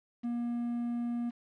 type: tone with quantisation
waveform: triangle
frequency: 238 Hz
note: A#3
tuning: 36 cents sharp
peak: -29 dBFS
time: 0.23-1.31 s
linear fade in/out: 20 ms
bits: 9
effects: low-pass 3000 Hz 12 dB/octave